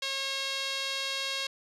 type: tone with band-pass filter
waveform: sawtooth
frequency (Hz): 543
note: C#5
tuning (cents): -36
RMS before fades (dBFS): -33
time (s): 0.02-1.47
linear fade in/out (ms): 5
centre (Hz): 3800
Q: 1.9
effects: resampled to 32000 Hz